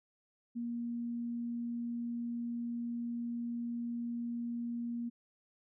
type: tone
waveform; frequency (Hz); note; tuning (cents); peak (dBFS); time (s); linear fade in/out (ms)
sine; 236.5; A#3; +25; -35; 0.55-5.1; 20
effects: none